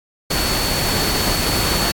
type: tone in noise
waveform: sine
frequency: 4435 Hz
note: C#8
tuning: in tune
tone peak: -24 dBFS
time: 0.3-1.92 s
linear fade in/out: 10 ms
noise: pink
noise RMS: -20 dBFS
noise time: 0.3-1.92 s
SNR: -7 dB
effects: AAC 64 kbps